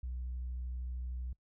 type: tone with vibrato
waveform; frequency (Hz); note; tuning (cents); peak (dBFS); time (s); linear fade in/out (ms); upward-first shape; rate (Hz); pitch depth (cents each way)
sine; 62.1; B1; +10; -35; 0.03-1.33; 5; triangle; 13; 15
effects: noise-tail reverb RT60 0.1 s tail -24 dB re dry + tanh soft clip ceiling -34 dBFS